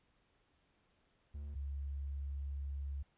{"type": "tone pair in turn", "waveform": ["triangle", "sine"], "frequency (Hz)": [72, 69.75], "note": ["D2", "C#2"], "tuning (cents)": [-34, 11], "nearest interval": "minor second", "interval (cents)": 55, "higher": "first", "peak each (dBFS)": [-40, -38], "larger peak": "second", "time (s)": [[1.34, 1.55], [1.55, 3.03]], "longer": "second", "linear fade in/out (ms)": 10, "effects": ["pink hiss -75 dBFS RMS until 3.17 s", "resampled to 8000 Hz"]}